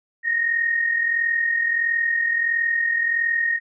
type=tone pair together; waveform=sine; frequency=1822 / 1863.5 Hz; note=A#6 / A#6; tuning=-40 / -1 cents; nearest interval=unison; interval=39 cents; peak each=-27 / -19 dBFS; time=0.23-3.6 s; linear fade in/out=50 ms; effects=none